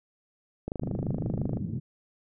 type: click train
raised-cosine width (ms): 2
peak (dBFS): -19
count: 24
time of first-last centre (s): 0.68-1.571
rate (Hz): 25.8
type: band-pass noise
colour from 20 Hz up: pink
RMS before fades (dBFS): -32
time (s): 0.81-1.8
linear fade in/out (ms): 20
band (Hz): 110 to 220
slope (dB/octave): 24
effects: none